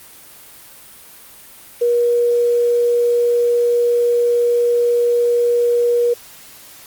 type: tone with quantisation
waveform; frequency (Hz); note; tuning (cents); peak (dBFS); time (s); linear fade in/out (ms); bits
sine; 478.4; A#4; +45; -12; 1.81-6.14; 10; 7
effects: white hiss -41 dBFS RMS until 6.86 s + Opus 32 kbps